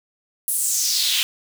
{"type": "noise with high-pass filter sweep", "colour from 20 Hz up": "pink", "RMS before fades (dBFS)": -21, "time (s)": [0.48, 1.23], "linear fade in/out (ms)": 0, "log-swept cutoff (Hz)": [11000, 2800], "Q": 3.4, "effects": []}